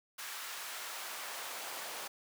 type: noise with high-pass filter sweep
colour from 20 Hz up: pink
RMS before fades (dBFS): -43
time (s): 0.18-2.08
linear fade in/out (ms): 10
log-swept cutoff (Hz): 1300 to 620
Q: 0.93
effects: none